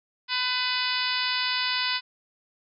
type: harmonic tone with a mistuned harmonic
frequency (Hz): 502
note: B4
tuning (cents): +28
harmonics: 2 / 3 / 4 / 5 / 6 / 7 / 8 / 9 / 10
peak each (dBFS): -33 / -33 / -33 / -33 / -33 / -33 / -33 / -33 / -33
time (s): 0.28-2.01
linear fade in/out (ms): 50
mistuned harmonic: 6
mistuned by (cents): -22
effects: none